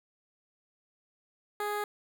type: tone with notch filter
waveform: 15% pulse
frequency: 415.3 Hz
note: G#4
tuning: in tune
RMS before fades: -33 dBFS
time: 1.6-1.84 s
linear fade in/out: 2 ms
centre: 5600 Hz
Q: 0.83
effects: none